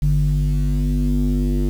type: tone with low-pass filter sweep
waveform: square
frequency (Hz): 49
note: G1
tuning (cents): 0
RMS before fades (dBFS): -18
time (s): 0.02-1.69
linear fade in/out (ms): 0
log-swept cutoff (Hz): 150 to 310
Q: 3.9
effects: 7-bit